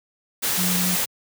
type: tone in noise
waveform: sine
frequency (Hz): 180.8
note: F#3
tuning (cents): -40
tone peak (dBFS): -23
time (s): 0.57-0.96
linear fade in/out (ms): 20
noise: white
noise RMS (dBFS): -23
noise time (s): 0.42-1.06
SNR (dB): -3
effects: high-pass 100 Hz 12 dB/octave